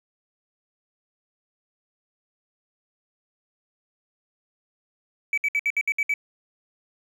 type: tone bursts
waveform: triangle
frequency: 2295 Hz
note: D7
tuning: 40 cents flat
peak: -17 dBFS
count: 8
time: 5.33-6.139 s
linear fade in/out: 2 ms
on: 46 ms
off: 63 ms
effects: tanh soft clip ceiling -16 dBFS